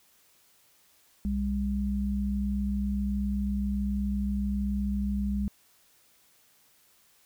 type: tone pair together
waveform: sine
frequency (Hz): 63.14 / 201.8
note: B1 / G#3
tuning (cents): +39 / -49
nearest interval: octave + minor sixth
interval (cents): 2012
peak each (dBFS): -30 / -28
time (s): 1.25-5.48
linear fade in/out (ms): 0
effects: white hiss -63 dBFS RMS until 7.25 s